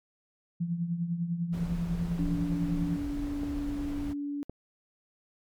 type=tone with tremolo; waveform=sine; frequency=170.7 Hz; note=F3; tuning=39 cents flat; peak=-25 dBFS; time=0.6-2.97 s; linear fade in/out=10 ms; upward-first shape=triangle; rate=10 Hz; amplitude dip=70%
type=noise; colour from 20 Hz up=brown; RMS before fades=-37 dBFS; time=1.52-4.14 s; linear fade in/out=20 ms
type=tone; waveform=sine; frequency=287.2 Hz; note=D4; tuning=39 cents flat; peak=-31 dBFS; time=2.19-4.43 s; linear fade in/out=0 ms
type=clicks; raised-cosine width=2 ms; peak=-26 dBFS; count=2; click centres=3.434 / 4.496 s
effects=MP3 96 kbps